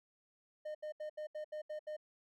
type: tone bursts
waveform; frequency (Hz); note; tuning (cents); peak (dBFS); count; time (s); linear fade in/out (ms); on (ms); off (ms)
triangle; 610; D#5; -34; -38; 8; 0.65-1.967; 10; 99; 75
effects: none